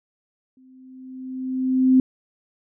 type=tone with exponential growth; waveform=sine; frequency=259 Hz; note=C4; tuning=17 cents flat; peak=-10 dBFS; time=0.57-2 s; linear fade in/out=2 ms; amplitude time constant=310 ms; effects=none